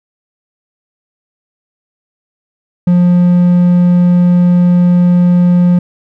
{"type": "tone", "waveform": "triangle", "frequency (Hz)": 176.9, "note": "F3", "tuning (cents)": 23, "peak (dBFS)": -3, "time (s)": [2.87, 5.79], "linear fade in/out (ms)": 5, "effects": []}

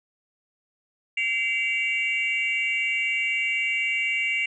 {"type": "tone cluster", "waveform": "sine", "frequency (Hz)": [2072, 2292, 2772], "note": ["C7", "D7", "F7"], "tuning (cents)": [-17, -43, -14], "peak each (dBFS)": [-28, -25, -26], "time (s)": [1.17, 4.46], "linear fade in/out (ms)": 5, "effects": ["tanh soft clip ceiling -15 dBFS"]}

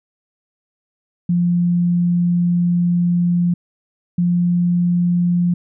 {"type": "tone pair in turn", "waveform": "sine", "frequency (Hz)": [174.61, 175.27], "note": ["F3", "F3"], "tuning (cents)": [0, 6], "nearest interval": "unison", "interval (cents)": 6, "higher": "second", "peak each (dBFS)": -13, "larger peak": "neither", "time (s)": [[1.29, 3.54], [4.18, 5.54]], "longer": "first", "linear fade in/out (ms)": 5, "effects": []}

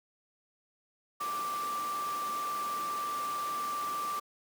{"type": "tone in noise", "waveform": "sine", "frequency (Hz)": 1174.7, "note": "D6", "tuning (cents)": 0, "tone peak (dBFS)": -32, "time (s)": [1.2, 4.2], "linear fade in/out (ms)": 10, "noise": "pink", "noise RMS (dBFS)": -42, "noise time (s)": [1.2, 4.2], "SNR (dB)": 7, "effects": ["high-pass 300 Hz 12 dB/octave"]}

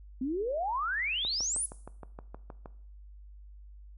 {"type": "exponential sweep", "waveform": "sine", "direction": "up", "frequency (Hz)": [246.5, 10520], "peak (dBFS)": -29, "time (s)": [0.21, 1.66], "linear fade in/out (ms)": 5}
{"type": "click train", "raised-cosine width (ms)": 1, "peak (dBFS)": -29, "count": 10, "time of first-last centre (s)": [1.25, 2.658], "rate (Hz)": 6.39}
{"effects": ["noise-tail reverb RT60 0.6 s tail -18 dB re dry", "added 50 Hz sine -47 dBFS peak until 3.97 s"]}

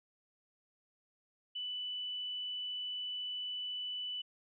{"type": "tone", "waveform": "sine", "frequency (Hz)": 2982, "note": "F#7", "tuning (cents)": 13, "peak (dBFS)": -37, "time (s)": [1.55, 4.22], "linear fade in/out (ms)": 10, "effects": []}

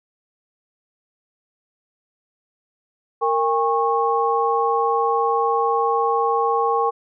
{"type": "tone cluster", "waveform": "sine", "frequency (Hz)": [462.1, 806, 1096], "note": ["A#4", "G5", "C#6"], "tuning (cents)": [-15, 48, -20], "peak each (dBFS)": -21, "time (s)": [3.21, 6.91], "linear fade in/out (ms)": 20, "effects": []}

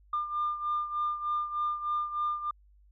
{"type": "beating tone pair", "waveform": "sine", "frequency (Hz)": [1200, 1203.3], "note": ["D6", "D6"], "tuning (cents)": [37, 42], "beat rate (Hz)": 3.3, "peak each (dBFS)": [-29, -34], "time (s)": [0.13, 2.51], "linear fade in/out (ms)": 5, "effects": ["tanh soft clip ceiling -23 dBFS", "added 50 Hz sine -57 dBFS peak until 2.91 s"]}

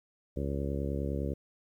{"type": "harmonic tone", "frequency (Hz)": 69.9, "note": "C#2", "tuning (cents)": 15, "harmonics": [1, 2, 3, 4, 5, 6, 7, 8], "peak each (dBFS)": [-34, -37, -39, -40, -41, -42, -42, -43], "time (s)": [0.36, 1.34], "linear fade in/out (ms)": 10, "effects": ["11-bit"]}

